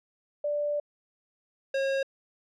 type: tone pair in turn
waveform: sine / square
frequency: 587.3 / 542.6 Hz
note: D5 / C#5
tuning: 0 / -37 cents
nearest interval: minor second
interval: 137 cents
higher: first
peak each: -26 dBFS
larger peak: neither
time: 0.44-0.8 / 1.74-2.03 s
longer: first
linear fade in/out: 5 ms
effects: low-pass 4000 Hz 12 dB/octave